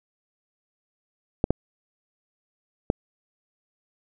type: clicks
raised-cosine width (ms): 2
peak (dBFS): -6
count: 3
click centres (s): 1.441 / 1.506 / 2.901
effects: none